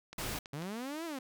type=click train; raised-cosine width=0.2 ms; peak=-28 dBFS; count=4; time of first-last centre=0.13-0.623 s; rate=6.09 Hz
type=noise; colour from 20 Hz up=pink; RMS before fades=-38 dBFS; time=0.18-0.39 s; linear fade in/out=5 ms
type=linear two-way sweep; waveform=sawtooth; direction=up then down; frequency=134 to 342.9 to 250.3 Hz; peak=-34 dBFS; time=0.53-1.19 s; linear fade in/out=5 ms; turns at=1.05 s
effects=none